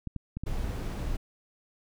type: clicks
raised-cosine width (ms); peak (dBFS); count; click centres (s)
5; -22; 5; 0.073 / 0.163 / 0.37 / 0.436 / 0.644
type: noise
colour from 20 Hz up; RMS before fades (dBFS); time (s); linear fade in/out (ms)
brown; -32; 0.46-1.17; 10
effects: none